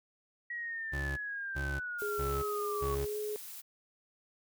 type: linear sweep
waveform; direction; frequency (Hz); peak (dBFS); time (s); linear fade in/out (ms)
sine; down; 1918 to 1110; -36; 0.5-2.95; 5
type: tone bursts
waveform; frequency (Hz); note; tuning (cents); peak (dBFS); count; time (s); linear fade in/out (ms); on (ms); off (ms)
30% pulse; 69.3; C#2; 0; -32; 4; 0.92-3.06; 20; 250; 380
type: noise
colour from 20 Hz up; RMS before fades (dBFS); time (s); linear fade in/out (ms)
blue; -46; 1.98-3.62; 20
type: tone with pitch glide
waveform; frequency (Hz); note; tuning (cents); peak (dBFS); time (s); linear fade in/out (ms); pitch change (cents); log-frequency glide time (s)
sine; 415.1 to 422.8; G#4 to G#4; -1 to +31; -34; 2.02-3.36; 0; +32; 3-3.18
effects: none

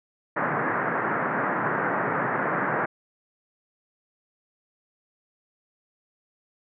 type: band-pass noise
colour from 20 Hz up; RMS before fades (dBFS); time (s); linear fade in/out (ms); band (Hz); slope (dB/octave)
white; -26; 0.36-2.86; 10; 120 to 1800; 48
effects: none

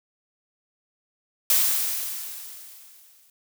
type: noise with exponential decay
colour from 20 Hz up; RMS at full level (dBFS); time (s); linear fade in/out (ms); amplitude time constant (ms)
blue; -18; 1.5-3.3; 2; 390
effects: none

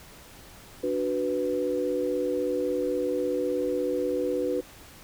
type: chord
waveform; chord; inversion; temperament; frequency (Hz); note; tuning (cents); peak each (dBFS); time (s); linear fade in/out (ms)
sine; B minor; first; equal; 293.7 / 370 / 493.9; D4 / F#4 / B4; 0 / 0 / 0; -31 / -30 / -27; 0.83-4.61; 10
effects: pink hiss -49 dBFS RMS until 5.03 s

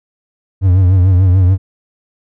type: tone with vibrato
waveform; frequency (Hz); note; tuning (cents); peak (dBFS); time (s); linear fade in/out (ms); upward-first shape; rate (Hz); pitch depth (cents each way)
triangle; 92.5; F#2; 0; -4; 0.61-1.58; 50; triangle; 6.8; 94
effects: none

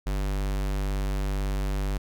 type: tone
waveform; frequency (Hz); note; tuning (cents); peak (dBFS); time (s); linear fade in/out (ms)
square; 49; G1; 0; -26; 0.06-1.98; 10
effects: none

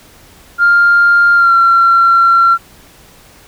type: tone with pitch glide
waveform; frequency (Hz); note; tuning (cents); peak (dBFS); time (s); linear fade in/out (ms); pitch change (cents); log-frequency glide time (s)
sine; 1400 to 1364.9; F6 to F6; +4 to -40; -4; 0.58-2.58; 50; -44; 1.35-1.54
effects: tanh soft clip ceiling -1 dBFS + pink hiss -42 dBFS RMS until 3.47 s

